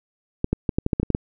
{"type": "clicks", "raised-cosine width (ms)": 3, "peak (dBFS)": -7, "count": 10, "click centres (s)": [0.444, 0.53, 0.692, 0.785, 0.864, 0.932, 0.999, 1.031, 1.103, 1.149], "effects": []}